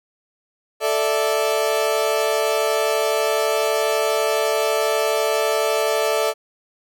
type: chord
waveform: 35% pulse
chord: A suspended fourth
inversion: none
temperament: equal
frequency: 440 / 587.3 / 659.3 Hz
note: A4 / D5 / E5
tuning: 0 / 0 / 0 cents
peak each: -20 / -21 / -21 dBFS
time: 0.8-6.34 s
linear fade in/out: 50 ms
effects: none